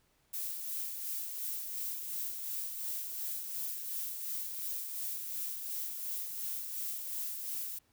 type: noise with tremolo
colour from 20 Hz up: violet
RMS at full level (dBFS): -37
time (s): 0.33-7.79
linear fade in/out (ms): 10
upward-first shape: sine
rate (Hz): 2.8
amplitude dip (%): 40
effects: pink hiss -72 dBFS RMS until 7.92 s